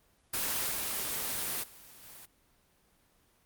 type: noise with level steps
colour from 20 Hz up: white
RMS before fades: -32 / -34 / -53 / -50 dBFS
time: 0.33-2.26 s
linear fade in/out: 10 ms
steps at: 0.7 / 1.62 / 2.02 s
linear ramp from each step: 20 ms
effects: pink hiss -68 dBFS RMS until 3.45 s + Opus 24 kbps